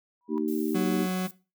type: tone with exponential growth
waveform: sine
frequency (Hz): 975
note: B5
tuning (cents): -23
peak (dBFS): -35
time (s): 0.21-0.38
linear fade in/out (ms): 0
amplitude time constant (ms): 35
type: harmonic tone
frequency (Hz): 77.2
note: D#2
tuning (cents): -13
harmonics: 3 / 4 / 5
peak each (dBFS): -29 / -29 / -31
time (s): 0.28-1.08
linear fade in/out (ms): 50
type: noise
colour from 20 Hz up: violet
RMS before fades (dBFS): -44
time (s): 0.48-1.31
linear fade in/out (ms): 0
type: tone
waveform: 40% pulse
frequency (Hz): 185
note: F#3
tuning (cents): 0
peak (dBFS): -25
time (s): 0.74-1.28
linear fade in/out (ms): 20
effects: noise-tail reverb RT60 0.3 s tail -18 dB re dry